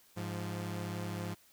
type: tone pair together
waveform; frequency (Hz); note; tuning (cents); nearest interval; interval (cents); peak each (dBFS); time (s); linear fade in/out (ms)
sawtooth; 103.4 / 173.9; G#2 / F3; -7 / -7; major sixth; 900; -35 / -36; 0.16-1.35; 20
effects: white hiss -64 dBFS RMS until 1.52 s